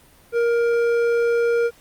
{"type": "tone with hard clipping", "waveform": "sine", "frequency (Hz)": 469.6, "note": "A#4", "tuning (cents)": 13, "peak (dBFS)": -18, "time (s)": [0.32, 1.71], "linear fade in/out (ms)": 50, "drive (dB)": 8, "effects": ["pink hiss -52 dBFS RMS until 1.8 s", "Opus 32 kbps"]}